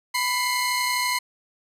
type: tone cluster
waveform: sawtooth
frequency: 996 / 2121 / 4210 Hz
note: B5 / C7 / C8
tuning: +14 / +23 / +10 cents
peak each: -21 / -23 / -27 dBFS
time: 0.14-1.19 s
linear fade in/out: 10 ms
effects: resampled to 32000 Hz